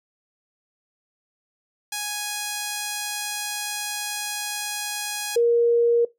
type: tone pair in turn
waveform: 5% pulse / sine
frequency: 830.6 / 470.9 Hz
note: G#5 / A#4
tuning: 0 / +18 cents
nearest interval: minor seventh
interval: 982 cents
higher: first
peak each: -15 dBFS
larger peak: neither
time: 1.92-5.36 / 5.36-6.05 s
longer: first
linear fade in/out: 5 ms
effects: noise-tail reverb RT60 0.2 s tail -21 dB re dry